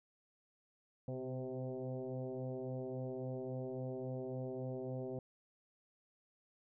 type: tone with frequency modulation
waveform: sine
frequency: 130.81 Hz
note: C3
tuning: in tune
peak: -39 dBFS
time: 1.08-5.19 s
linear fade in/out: 2 ms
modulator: 129 Hz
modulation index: 3.8
effects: none